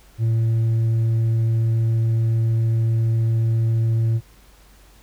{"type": "tone with hard clipping", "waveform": "triangle", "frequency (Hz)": 113.4, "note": "A#2", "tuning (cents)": -47, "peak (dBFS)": -15, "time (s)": [0.18, 4.21], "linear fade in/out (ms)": 50, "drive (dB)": 1, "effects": ["added 49 Hz sine -49 dBFS peak until 5.02 s", "pink hiss -53 dBFS RMS until 5.02 s"]}